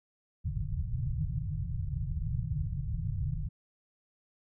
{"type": "low-pass noise", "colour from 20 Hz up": "white", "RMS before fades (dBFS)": -33, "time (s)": [0.44, 3.49], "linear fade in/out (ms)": 20, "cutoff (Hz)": 160, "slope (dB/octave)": 96, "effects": []}